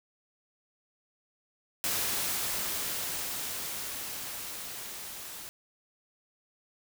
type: noise with level ramp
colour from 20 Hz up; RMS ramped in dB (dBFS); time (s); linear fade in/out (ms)
white; -30 to -43; 1.84-5.49; 0
effects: none